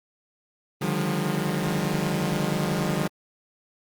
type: tone cluster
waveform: sawtooth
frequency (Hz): 142.1 / 152.6 / 178.9 / 203.4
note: C#3 / D#3 / F3 / G#3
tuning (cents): +43 / -33 / +42 / -36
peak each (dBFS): -31 / -24 / -24 / -25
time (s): 0.81-3.08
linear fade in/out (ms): 10
effects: Opus 32 kbps